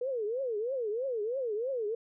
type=tone with vibrato; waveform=sine; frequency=474.6 Hz; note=A#4; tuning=31 cents sharp; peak=-30 dBFS; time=0.01-1.95 s; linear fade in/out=5 ms; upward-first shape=triangle; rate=3.1 Hz; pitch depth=280 cents each way; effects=none